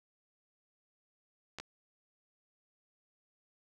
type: clicks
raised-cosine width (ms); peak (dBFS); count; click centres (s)
0.2; -24; 2; 1.586 / 1.6
effects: none